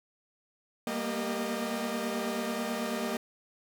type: tone cluster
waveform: sawtooth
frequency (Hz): 196.9 / 231.1 / 240.3 / 392.7 / 613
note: G3 / A#3 / B3 / G4 / D#5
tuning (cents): +8 / -15 / -47 / +3 / -26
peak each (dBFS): -37 / -30 / -37 / -36 / -33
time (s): 0.87-3.17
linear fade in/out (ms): 2
effects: none